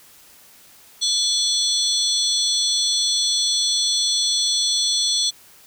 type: tone cluster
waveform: sine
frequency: 3440 / 4092 / 4327 / 5920 / 8040 Hz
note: A7 / C8 / C#8 / F#8 / B8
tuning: -40 / -39 / -43 / 0 / +30 cents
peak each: -21 / -27 / -24 / -25 / -27 dBFS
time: 1.01-5.31 s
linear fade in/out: 20 ms
effects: white hiss -49 dBFS RMS until 5.66 s